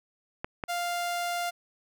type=clicks; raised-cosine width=0.5 ms; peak=-17 dBFS; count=2; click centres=0.445 / 0.638 s
type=tone; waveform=sawtooth; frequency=698.5 Hz; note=F5; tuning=in tune; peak=-25 dBFS; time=0.68-1.51 s; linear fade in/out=20 ms
effects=none